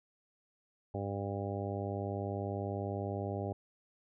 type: harmonic tone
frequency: 100 Hz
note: G2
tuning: 35 cents sharp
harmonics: 1 / 2 / 3 / 4 / 5 / 6 / 7 / 8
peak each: -38 / -43 / -44 / -42 / -45 / -43 / -46 / -46 dBFS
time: 0.94-3.53 s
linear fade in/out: 5 ms
effects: none